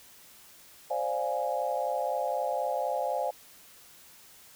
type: chord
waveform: sine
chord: D half-diminished seventh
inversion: third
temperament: equal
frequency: 523.3 / 587.3 / 698.5 / 830.6 Hz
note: C5 / D5 / F5 / Ab5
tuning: 0 / 0 / 0 / 0 cents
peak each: -33 dBFS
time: 0.9-3.31 s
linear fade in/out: 10 ms
effects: white hiss -54 dBFS RMS until 4.55 s